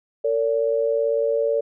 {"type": "tone pair together", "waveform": "sine", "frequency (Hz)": [454, 572], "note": ["A#4", "D5"], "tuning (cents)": [-46, -46], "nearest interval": "major third", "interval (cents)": 400, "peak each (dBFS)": -21, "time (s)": [0.24, 1.61], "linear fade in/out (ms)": 10, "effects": []}